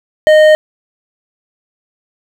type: tone with hard clipping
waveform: sine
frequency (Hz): 617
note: D#5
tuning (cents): -15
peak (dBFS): -5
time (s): 0.27-0.55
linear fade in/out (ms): 0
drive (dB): 9
effects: none